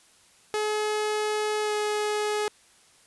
sawtooth tone with pitch glide, 425 to 421.1 Hz, G#4 to G#4, +40 to +24 cents, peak -21 dBFS, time 0.54-2.48 s, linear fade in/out 0 ms, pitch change -16 cents, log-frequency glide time 1.62-1.73 s, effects white hiss -58 dBFS RMS until 3.06 s + resampled to 24000 Hz

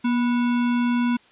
sine tone with sample-and-hold, 240.5 Hz, B3, 46 cents flat, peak -18 dBFS, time 0.04-1.17 s, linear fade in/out 10 ms, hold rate 1225 Hz, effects white hiss -55 dBFS RMS until 1.31 s + resampled to 8000 Hz

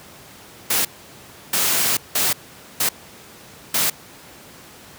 white noise bursts at uneven times, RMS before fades -19 dBFS, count 5, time 0.7-0.85 / 1.53-1.97 / 2.15-2.33 / 2.8-2.89 / 3.74-3.9 s, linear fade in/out 5 ms, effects pink hiss -43 dBFS RMS until 4.98 s + high-pass 100 Hz 12 dB/octave

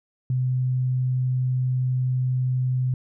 sine tone, 127.7 Hz, C3, 42 cents flat, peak -20 dBFS, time 0.3-2.94 s, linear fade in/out 2 ms, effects none

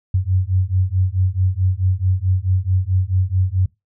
sine beating tone pair, 91 / 95.6 Hz, F#2 / G2, -28 / -43 cents, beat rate 4.6 Hz, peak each -18 dBFS, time 0.14-3.66 s, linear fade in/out 5 ms, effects noise-tail reverb RT60 0.2 s tail -22 dB re dry

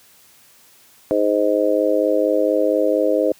harmonic tone, 104.3 Hz, G#2, 8 cents sharp, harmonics 3 / 4 / 5 / 6, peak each -21 / -22 / -18 / -21 dBFS, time 1.11-3.32 s, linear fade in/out 0 ms, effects white hiss -51 dBFS RMS until 3.39 s + high-pass 60 Hz 12 dB/octave

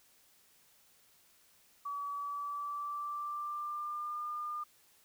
sine tone with pitch glide, 1142 to 1206.4 Hz, D6 to D6, -49 to +46 cents, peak -36 dBFS, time 1.85-4.64 s, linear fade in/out 10 ms, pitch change +95 cents, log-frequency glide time 2.12-4.2 s, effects white hiss -66 dBFS RMS until 5.04 s

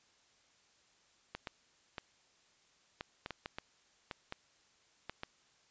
clicks, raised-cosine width 0.3 ms, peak -24 dBFS, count 12, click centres 1.35 / 1.472 / 1.982 / 3.009 / 3.261 / 3.307 / 3.459 / 3.585 / 4.112 / 4.324 / 5.096 / 5.234 s, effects white hiss -69 dBFS RMS until 5.7 s + resampled to 16000 Hz

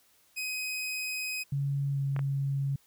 sawtooth tone, 2516 Hz, D#7, 19 cents sharp, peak -29 dBFS, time 0.36-1.44 s, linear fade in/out 20 ms
sine tone with pitch glide, 140 to 138.31 Hz, C#3 to C#3, +18 to -4 cents, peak -27 dBFS, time 1.52-2.76 s, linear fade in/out 5 ms, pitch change -22 cents, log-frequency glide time 1.93-1.98 s
clicks, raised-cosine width 0.5 ms, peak -24 dBFS, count 2, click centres 2.164 / 2.192 s
effects white hiss -65 dBFS RMS until 2.86 s

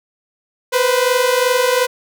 sawtooth tone pair together, 490 / 512.7 Hz, B4 / C5, -14 / -35 cents, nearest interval minor second, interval 79 cents, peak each -12 dBFS, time 0.72-1.87 s, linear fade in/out 20 ms, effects none

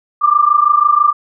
sine tone pair together, 1173.9 / 1200 Hz, D6 / D6, -1 / +37 cents, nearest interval unison, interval 38 cents, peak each -11 dBFS, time 0.21-1.13 s, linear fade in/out 20 ms, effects none

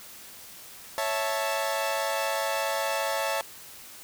sawtooth chord, A major, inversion first, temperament equal, 554.4 / 659.3 / 880 Hz, C#5 / E5 / A5, 0 / 0 / 0 cents, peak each -27 dBFS, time 0.98-3.41 s, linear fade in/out 0 ms, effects white hiss -46 dBFS RMS until 4.03 s

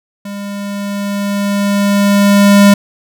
square tone with level ramp, 201.5 Hz, G3, 48 cents sharp, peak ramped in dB -23 to -3 dBFS, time 0.25-2.74 s, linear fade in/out 5 ms, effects none

